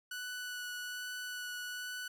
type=tone with vibrato; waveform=sawtooth; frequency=1480 Hz; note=F#6; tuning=in tune; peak=-36 dBFS; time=0.11-2.08 s; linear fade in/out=5 ms; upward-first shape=sine; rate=1.2 Hz; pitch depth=10 cents each way; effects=none